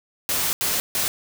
white noise bursts at uneven times, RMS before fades -23 dBFS, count 3, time 0.29-0.53 / 0.61-0.8 / 0.95-1.08 s, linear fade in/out 0 ms, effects none

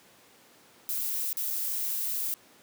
violet noise with dropouts, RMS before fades -31 dBFS, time 0.89-2.34 s, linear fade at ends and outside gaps 0 ms, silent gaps 1.329-1.37 / 1.503-1.508 s, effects pink hiss -57 dBFS RMS until 2.62 s + high-pass 200 Hz 12 dB/octave

